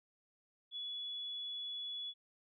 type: tone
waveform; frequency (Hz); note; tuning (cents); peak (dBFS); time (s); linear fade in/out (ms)
sine; 3405; G#7; +42; -40; 0.71-2.14; 50
effects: none